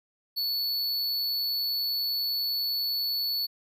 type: tone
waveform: square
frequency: 4435 Hz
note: C#8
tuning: in tune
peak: -27 dBFS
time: 0.36-3.47 s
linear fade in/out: 20 ms
effects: none